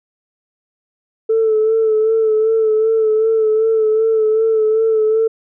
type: tone with vibrato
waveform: sine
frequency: 440 Hz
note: A4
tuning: in tune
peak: -10 dBFS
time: 1.29-5.28 s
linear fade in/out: 10 ms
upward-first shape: sine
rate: 2.6 Hz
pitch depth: 33 cents each way
effects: tanh soft clip ceiling -7 dBFS